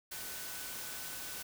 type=tone in noise; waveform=sine; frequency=1500 Hz; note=F#6; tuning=23 cents sharp; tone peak=-53 dBFS; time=0.11-1.43 s; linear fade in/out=10 ms; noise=white; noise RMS=-43 dBFS; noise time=0.11-1.43 s; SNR=-13 dB; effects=none